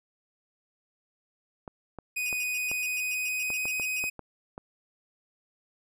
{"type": "clicks", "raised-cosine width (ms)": 1, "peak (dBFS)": -25, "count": 10, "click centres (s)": [1.678, 1.987, 2.328, 2.715, 3.503, 3.655, 3.798, 4.04, 4.193, 4.579]}
{"type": "tone with pitch glide", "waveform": "45% pulse", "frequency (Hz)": [2489, 2512], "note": ["D#7", "D#7"], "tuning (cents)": [0, 16], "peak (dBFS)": -28, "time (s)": [2.16, 4.1], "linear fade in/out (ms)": 10, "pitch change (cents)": 16, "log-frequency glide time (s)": [2.43, 3.76]}
{"type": "tone bursts", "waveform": "15% pulse", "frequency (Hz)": 2808, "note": "F7", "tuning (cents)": 9, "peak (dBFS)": -32, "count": 13, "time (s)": [2.26, 3.996], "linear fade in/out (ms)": 0, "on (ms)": 32, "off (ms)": 110}
{"effects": []}